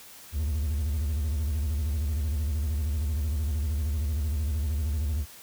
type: tone with vibrato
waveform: triangle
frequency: 74.7 Hz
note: D2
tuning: 30 cents sharp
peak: -23 dBFS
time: 0.32-5.26 s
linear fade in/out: 50 ms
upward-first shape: square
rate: 13 Hz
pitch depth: 130 cents each way
effects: white hiss -48 dBFS RMS until 5.42 s